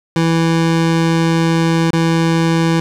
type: tone with dropouts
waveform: 25% pulse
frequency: 164.81 Hz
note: E3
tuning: in tune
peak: -8 dBFS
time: 0.16-2.8 s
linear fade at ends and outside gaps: 2 ms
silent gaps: 1.907-1.932 s
effects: low-pass 7000 Hz 12 dB/octave + 7-bit